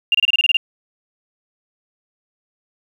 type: tone bursts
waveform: sine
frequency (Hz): 2794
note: F7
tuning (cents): 0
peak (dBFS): -11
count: 9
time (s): 0.12-0.57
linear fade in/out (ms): 2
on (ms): 26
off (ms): 27
effects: 7-bit